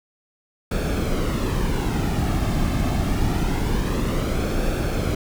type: noise with flanger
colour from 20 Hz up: brown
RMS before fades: -22 dBFS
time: 0.71-5.15 s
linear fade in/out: 5 ms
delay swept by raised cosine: 1 to 2.1 ms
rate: 0.25 Hz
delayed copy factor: -0.5
effects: none